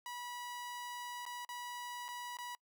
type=tone with dropouts; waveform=sawtooth; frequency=974 Hz; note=B5; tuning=24 cents flat; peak=-39 dBFS; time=0.06-2.55 s; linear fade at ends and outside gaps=1 ms; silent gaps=1.253-1.263 / 1.449-1.49 / 2.082-2.087 / 2.37-2.386 s; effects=noise-tail reverb RT60 0.1 s tail -26 dB re dry